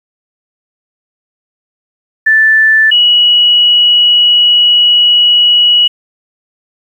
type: tone pair in turn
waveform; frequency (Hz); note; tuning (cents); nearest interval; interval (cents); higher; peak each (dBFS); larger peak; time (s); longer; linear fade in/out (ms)
sine; 1760 / 2925; A6 / F#7; 0 / -21; major sixth; 879; second; -4; neither; 2.26-2.91 / 2.91-5.88; second; 10
effects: 7-bit